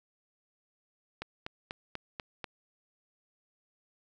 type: click train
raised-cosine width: 0.3 ms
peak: -21 dBFS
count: 6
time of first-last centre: 1.22-2.442 s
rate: 4.09 Hz
effects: none